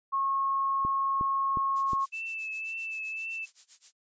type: tone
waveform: sine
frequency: 1089 Hz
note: C#6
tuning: 31 cents flat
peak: -25 dBFS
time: 0.12-2.06 s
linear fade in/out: 20 ms
type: click train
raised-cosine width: 3 ms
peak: -24 dBFS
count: 4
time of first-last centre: 0.85-1.933 s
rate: 2.77 Hz
type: noise with tremolo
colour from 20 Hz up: violet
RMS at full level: -42 dBFS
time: 1.75-3.93 s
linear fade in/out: 20 ms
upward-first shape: sine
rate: 7.7 Hz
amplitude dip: 95%
type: tone with vibrato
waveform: sine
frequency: 2638 Hz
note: E7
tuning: 1 cent sharp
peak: -33 dBFS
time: 2.12-3.46 s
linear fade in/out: 20 ms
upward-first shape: triangle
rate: 1.9 Hz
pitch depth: 29 cents each way
effects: resampled to 16000 Hz